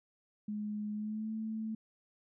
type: tone with pitch glide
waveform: sine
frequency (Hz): 210 to 219.8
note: G#3 to A3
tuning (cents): +19 to -2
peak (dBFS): -35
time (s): 0.48-1.75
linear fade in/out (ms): 5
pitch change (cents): +79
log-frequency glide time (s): 0.93-1.32
effects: none